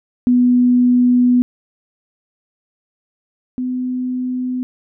sine tone pair in turn, 246.9 / 252.5 Hz, B3 / B3, 0 / +39 cents, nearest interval unison, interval 39 cents, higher second, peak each -9 / -18 dBFS, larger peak first, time 0.27-1.42 / 3.58-4.63 s, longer first, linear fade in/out 0 ms, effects none

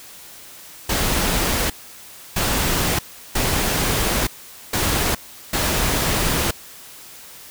pink noise bursts at uneven times, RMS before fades -20 dBFS, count 5, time 0.89-1.7 / 2.36-2.99 / 3.35-4.27 / 4.73-5.15 / 5.53-6.51 s, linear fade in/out 5 ms, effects white hiss -41 dBFS RMS until 7.5 s

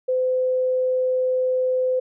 sine tone, 511 Hz, C5, 41 cents flat, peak -18 dBFS, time 0.08-2 s, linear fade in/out 10 ms, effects none

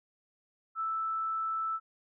sine tone, 1318.5 Hz, E6, in tune, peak -30 dBFS, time 0.75-1.8 s, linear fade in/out 50 ms, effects none

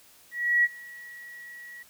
sine tone with ADSR envelope, 1923 Hz, B6, 47 cents flat, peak -17 dBFS, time 0.31-1.83 s, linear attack 330 ms, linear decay 35 ms, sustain -24 dB, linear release 7 ms, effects white hiss -56 dBFS RMS until 1.89 s

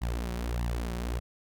sawtooth tone with flanger, 59 Hz, A#1, 22 cents sharp, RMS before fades -32 dBFS, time 0.01-1.2 s, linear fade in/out 20 ms, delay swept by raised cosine 1 to 5.4 ms, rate 1.6 Hz, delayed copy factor +0.8, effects none

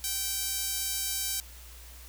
sawtooth tone with high-pass filter, 777 Hz, G5, 16 cents flat, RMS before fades -32 dBFS, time 0.04-1.4 s, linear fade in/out 0 ms, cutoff 5900 Hz, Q 0.69, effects added 60 Hz sine -47 dBFS peak until 2.08 s + white hiss -51 dBFS RMS until 2.08 s

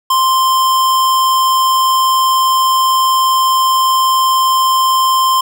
square tone, 1046.5 Hz, C6, in tune, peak -10 dBFS, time 0.1-5.41 s, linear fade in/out 5 ms, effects none

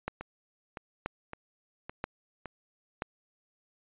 two click trains, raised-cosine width 0.5 ms, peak -17 / -24 dBFS, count 4 / 5, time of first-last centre 0.08-3.021 / 0.21-2.457 s, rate 1.02 / 1.78 Hz, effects resampled to 8000 Hz

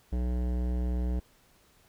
sine tone with hard clipping, 61.2 Hz, B1, 15 cents flat, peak -29 dBFS, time 0.12-1.2 s, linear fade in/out 10 ms, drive 16 dB, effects pink hiss -63 dBFS RMS until 1.88 s

